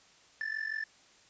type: tone with amplitude modulation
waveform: triangle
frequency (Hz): 1760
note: A6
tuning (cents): 0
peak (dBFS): -28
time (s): 0.41-0.84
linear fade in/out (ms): 0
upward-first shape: sine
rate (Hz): 45.8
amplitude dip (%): 85
effects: white hiss -61 dBFS RMS until 1.29 s + resampled to 16000 Hz